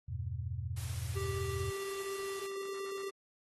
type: chord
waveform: sine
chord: E minor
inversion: none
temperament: equal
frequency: 82.41 / 98 / 123.47 Hz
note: E2 / G2 / B2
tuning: 0 / 0 / 0 cents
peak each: -40 dBFS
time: 0.08-1.71 s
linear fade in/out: 10 ms
type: noise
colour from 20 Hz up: white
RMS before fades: -48 dBFS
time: 0.76-2.47 s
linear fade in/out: 10 ms
type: tone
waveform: square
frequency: 392 Hz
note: G4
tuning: in tune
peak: -39 dBFS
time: 1.15-3.11 s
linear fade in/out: 20 ms
effects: AAC 32 kbps